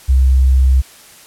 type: tone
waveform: sine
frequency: 65.41 Hz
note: C2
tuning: in tune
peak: -7 dBFS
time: 0.08-0.82 s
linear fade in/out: 20 ms
effects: white hiss -41 dBFS RMS until 1.26 s + low-pass 12000 Hz 12 dB/octave